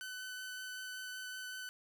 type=tone with vibrato; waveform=sawtooth; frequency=1509 Hz; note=F#6; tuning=34 cents sharp; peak=-39 dBFS; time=0.01-1.69 s; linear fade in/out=0 ms; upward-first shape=sine; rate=5.3 Hz; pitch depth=10 cents each way; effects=none